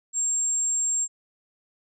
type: tone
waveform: sine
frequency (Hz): 7459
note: A#8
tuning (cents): 0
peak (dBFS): -22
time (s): 0.13-1.08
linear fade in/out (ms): 50
effects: none